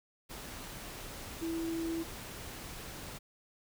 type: tone in noise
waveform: sine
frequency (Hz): 329.6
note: E4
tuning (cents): 0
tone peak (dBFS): -33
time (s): 1.41-2.04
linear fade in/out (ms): 20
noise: pink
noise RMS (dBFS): -45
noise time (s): 0.29-3.19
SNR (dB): +9
effects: none